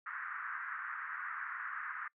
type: band-pass noise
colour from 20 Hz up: pink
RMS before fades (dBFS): -42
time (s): 0.06-2.08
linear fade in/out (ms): 5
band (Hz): 1200 to 1800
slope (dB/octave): 48
effects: noise-tail reverb RT60 0.1 s tail -23 dB re dry